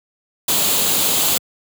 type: noise with comb filter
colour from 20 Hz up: white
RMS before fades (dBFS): -17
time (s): 0.48-1.38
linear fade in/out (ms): 5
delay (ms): 0.27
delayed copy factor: +0.5
effects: high-pass 100 Hz 12 dB/octave